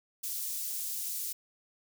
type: high-pass noise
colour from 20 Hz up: white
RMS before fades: -36 dBFS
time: 0.23-1.33 s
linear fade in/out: 10 ms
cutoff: 6000 Hz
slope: 12 dB/octave
effects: none